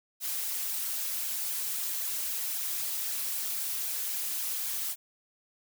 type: noise with flanger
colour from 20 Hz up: blue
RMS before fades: -33 dBFS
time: 0.2-4.96 s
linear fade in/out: 50 ms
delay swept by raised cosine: 1.2 to 5.4 ms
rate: 3.8 Hz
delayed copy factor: +0.75
effects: none